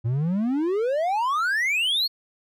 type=exponential sweep; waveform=triangle; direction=up; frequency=110.9 to 4446 Hz; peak=-19 dBFS; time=0.04-2.08 s; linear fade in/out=20 ms; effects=none

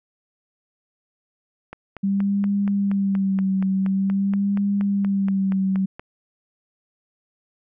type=click train; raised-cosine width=0.5 ms; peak=-20 dBFS; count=19; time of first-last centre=1.73-5.995 s; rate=4.22 Hz
type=tone with vibrato; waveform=sine; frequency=196 Hz; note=G3; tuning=in tune; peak=-18 dBFS; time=2.03-5.86 s; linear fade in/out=10 ms; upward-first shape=sine; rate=0.47 Hz; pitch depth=43 cents each way
effects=none

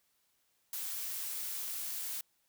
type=noise; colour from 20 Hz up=blue; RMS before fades=-39 dBFS; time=0.73-2.21 s; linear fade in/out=2 ms; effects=white hiss -75 dBFS RMS until 2.48 s

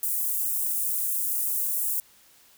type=high-pass noise; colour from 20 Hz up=white; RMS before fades=-27 dBFS; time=0.03-2 s; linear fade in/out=0 ms; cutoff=9100 Hz; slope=24 dB/octave; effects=white hiss -57 dBFS RMS until 2.57 s

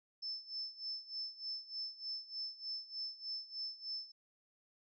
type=tone with tremolo; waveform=sine; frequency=5274 Hz; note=E8; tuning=in tune; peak=-38 dBFS; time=0.22-4.12 s; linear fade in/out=10 ms; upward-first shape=sine; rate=3.3 Hz; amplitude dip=85%; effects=none

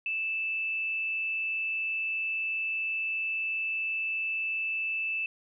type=tone with amplitude modulation; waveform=sine; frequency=2637 Hz; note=E7; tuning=in tune; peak=-27 dBFS; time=0.06-5.26 s; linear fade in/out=2 ms; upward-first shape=sine; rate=195 Hz; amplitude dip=30%; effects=none

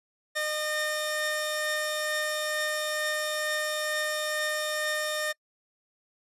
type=tone pair together; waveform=sawtooth; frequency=609.4 / 1826 Hz; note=D#5 / A#6; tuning=-36 / -36 cents; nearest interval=octave + perfect fifth; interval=1900 cents; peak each=-27 dBFS; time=0.35-5.33 s; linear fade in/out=20 ms; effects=noise-tail reverb RT60 0.1 s tail -25 dB re dry + resampled to 32000 Hz

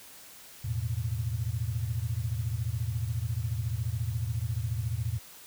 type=tone cluster; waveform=sine; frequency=83.2 / 109.9 / 124.1 Hz; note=E2 / A2 / B2; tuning=+17 / -2 / +9 cents; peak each=-35 / -31 / -34 dBFS; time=0.64-5.19 s; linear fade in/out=10 ms; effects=white hiss -50 dBFS RMS until 5.46 s

